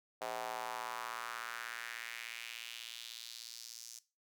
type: tone with high-pass filter sweep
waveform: square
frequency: 58.27 Hz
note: A#1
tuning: in tune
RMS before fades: -45 dBFS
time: 0.21-3.99 s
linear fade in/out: 5 ms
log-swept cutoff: 650 to 6100 Hz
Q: 2.5
effects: noise-tail reverb RT60 0.3 s tail -18 dB re dry